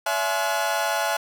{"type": "tone cluster", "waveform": "40% pulse", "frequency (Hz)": [570, 669, 850, 1048, 1453], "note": ["C#5", "E5", "G#5", "C6", "F#6"], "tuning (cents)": [48, 25, 40, 2, -32], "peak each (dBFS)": [-31, -26, -26, -32, -28], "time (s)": [0.06, 1.17], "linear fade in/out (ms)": 5, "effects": []}